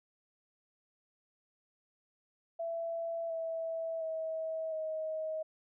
sine tone with pitch steps, 667 / 654.8 / 642.8 / 631 Hz, E5 / E5 / E5 / D#5, +20 / -12 / -44 / +24 cents, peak -34 dBFS, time 2.59-5.43 s, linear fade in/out 10 ms, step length 710 ms, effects none

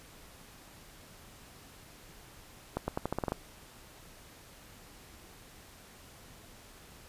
accelerating click train, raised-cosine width 1 ms, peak -17 dBFS, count 9, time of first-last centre 2.77-3.321 s, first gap 110 ms, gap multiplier 0.86, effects pink hiss -54 dBFS RMS until 7.08 s + resampled to 32000 Hz

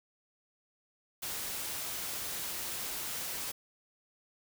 white noise, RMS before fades -38 dBFS, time 1.22-3.52 s, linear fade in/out 10 ms, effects none

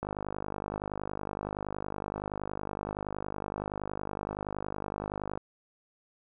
click train, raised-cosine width 1 ms, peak -20 dBFS, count 272, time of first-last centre 0.03-5.375 s, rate 50.7 Hz, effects none

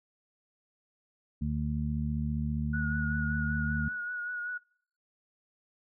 harmonic tone, 75 Hz, D2, 37 cents sharp, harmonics 1 / 2 / 3, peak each -33 / -33 / -33 dBFS, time 1.41-3.89 s, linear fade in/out 10 ms
sine tone with vibrato, 1456 Hz, F#6, 28 cents flat, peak -33 dBFS, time 2.73-4.58 s, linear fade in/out 10 ms, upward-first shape triangle, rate 5.2 Hz, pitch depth 34 cents each way
effects noise-tail reverb RT60 0.6 s tail -26 dB re dry

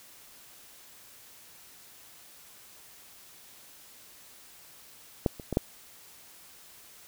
clicks, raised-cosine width 2 ms, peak -10 / -27 / -17 / -9 dBFS, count 4, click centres 5.262 / 5.398 / 5.527 / 5.571 s, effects white hiss -53 dBFS RMS until 7.07 s

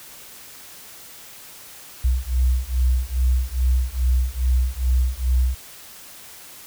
sine beating tone pair, 61.8 / 64.2 Hz, B1 / C2, +2 / -32 cents, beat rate 2.4 Hz, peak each -20 dBFS, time 2.04-5.55 s, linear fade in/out 10 ms, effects white hiss -42 dBFS RMS until 6.66 s

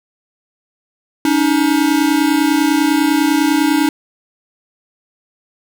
square tone pair together, 284.3 / 314.3 Hz, C#4 / D#4, +44 / +18 cents, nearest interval major second, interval 174 cents, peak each -15 dBFS, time 1.25-3.89 s, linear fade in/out 2 ms, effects none

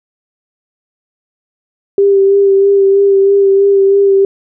sine tone with vibrato, 394.8 Hz, G4, 12 cents sharp, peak -5 dBFS, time 1.98-4.25 s, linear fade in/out 2 ms, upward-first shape sine, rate 3.1 Hz, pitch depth 22 cents each way, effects none

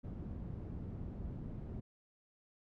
white low-pass noise, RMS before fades -44 dBFS, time 0.03-1.81 s, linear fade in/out 20 ms, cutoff 160 Hz, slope 12 dB/octave, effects none

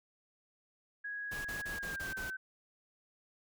sine tone with pitch glide, 1661.2 to 1532.2 Hz, G#6 to G6, 0 to -40 cents, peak -38 dBFS, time 1.04-2.37 s, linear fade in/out 10 ms, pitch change -140 cents, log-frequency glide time 1.71-2.22 s
pink noise bursts, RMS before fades -45 dBFS, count 6, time 1.31-2.305 s, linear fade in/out 10 ms, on 140 ms, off 31 ms
effects none

